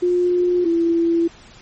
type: tone pair in turn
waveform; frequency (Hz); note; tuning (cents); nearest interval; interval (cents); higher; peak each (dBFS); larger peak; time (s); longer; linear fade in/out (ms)
sine; 355.8 / 335.8; F4 / E4; +32 / +32; minor second; 100; first; -14; neither; 0.02-0.65 / 0.65-1.28; neither; 10
effects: pink hiss -45 dBFS RMS until 1.61 s + MP3 32 kbps